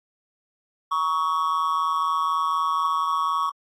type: tone with amplitude modulation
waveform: triangle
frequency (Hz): 1118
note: C#6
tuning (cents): +14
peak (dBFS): -15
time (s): 0.91-3.5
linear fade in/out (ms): 10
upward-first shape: sine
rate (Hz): 164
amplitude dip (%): 85
effects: AAC 48 kbps